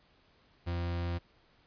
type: tone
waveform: 40% pulse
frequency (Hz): 86.4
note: F2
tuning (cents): -18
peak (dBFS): -31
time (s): 0.66-1.19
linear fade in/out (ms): 20
effects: pink hiss -66 dBFS RMS until 1.66 s + resampled to 11025 Hz